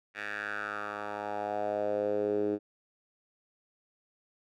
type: tone with band-pass filter sweep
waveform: 10% pulse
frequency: 103.83 Hz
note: G#2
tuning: in tune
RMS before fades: -33 dBFS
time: 0.14-2.59 s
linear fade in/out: 50 ms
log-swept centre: 2000 to 350 Hz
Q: 3.8
effects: none